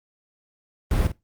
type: noise with echo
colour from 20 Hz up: brown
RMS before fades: -21 dBFS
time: 0.91-1.07 s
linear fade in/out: 2 ms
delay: 49 ms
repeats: 1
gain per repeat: -10 dB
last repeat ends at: 1.119 s
effects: noise-tail reverb RT60 0.2 s tail -19 dB re dry + Opus 32 kbps